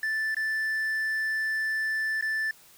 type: tone with dropouts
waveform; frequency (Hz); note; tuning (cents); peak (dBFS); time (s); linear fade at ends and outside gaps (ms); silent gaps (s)
triangle; 1760; A6; 0; -24; 0.03-2.51; 2; 0.346-0.367 / 2.211-2.224
effects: white hiss -55 dBFS RMS until 2.77 s